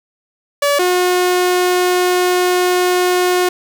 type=tone pair in turn; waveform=sawtooth; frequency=573 / 361 Hz; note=D5 / F#4; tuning=-43 / -43 cents; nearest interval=minor sixth; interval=800 cents; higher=first; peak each=-8 dBFS; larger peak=neither; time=0.62-0.79 / 0.79-3.49 s; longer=second; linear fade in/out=5 ms; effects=none